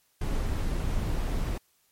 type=noise; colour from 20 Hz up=brown; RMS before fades=-28 dBFS; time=0.21-1.58 s; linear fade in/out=5 ms; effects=white hiss -68 dBFS RMS until 1.91 s + MP3 64 kbps